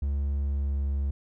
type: tone with pitch glide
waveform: triangle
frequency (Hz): 70.3 to 69.69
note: C#2 to C#2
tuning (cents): +25 to +10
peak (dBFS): -23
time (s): 0.02-1.11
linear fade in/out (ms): 5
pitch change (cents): -15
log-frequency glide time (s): 0.37-0.78
effects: none